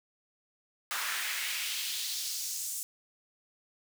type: noise with high-pass filter sweep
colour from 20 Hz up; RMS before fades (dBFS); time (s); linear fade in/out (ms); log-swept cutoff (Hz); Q
pink; -35; 0.91-2.83; 0; 1300 to 8000; 1.7
effects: none